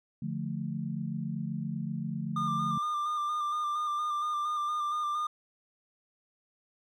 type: chord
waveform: sine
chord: D minor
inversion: none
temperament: equal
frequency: 146.83 / 174.61 / 220 Hz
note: D3 / F3 / A3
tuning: 0 / 0 / 0 cents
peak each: -36 dBFS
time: 0.22-2.78 s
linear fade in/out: 5 ms
type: tone with vibrato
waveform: triangle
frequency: 1200 Hz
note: D6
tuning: 37 cents sharp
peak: -27 dBFS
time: 2.36-5.27 s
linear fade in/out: 5 ms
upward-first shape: square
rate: 4.3 Hz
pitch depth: 23 cents each way
effects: none